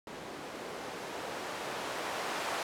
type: noise with low-pass filter sweep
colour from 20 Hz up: violet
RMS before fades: -39 dBFS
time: 0.07-2.63 s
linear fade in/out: 2 ms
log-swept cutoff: 360 to 760 Hz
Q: 0.78
effects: none